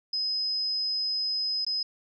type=tone with dropouts; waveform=sine; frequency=5060 Hz; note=D#8; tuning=28 cents sharp; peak=-26 dBFS; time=0.13-1.83 s; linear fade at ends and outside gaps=5 ms; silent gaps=1.649-1.665 s; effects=none